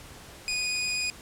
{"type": "tone", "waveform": "20% pulse", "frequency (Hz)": 2477, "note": "D#7", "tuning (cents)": -8, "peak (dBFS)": -22, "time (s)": [0.48, 1.1], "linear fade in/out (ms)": 0, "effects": ["pink hiss -47 dBFS RMS until 1.21 s", "low-pass 12000 Hz 12 dB/octave"]}